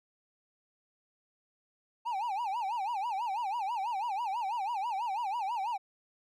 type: tone with vibrato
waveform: triangle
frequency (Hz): 861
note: A5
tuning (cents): -38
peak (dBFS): -29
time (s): 2.05-5.78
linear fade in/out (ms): 20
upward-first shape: sine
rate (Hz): 6.1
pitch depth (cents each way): 220
effects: none